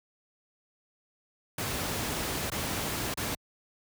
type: noise with dropouts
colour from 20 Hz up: pink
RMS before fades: -32 dBFS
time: 1.58-3.35 s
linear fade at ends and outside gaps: 5 ms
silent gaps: 2.501-2.517 / 3.141-3.173 s
effects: high-pass 60 Hz 12 dB/octave